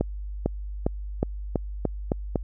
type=accelerating click train; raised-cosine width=2 ms; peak=-9 dBFS; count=8; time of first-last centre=0.01-2.358 s; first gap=450 ms; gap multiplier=0.9; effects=added 50 Hz sine -31 dBFS peak until 2.43 s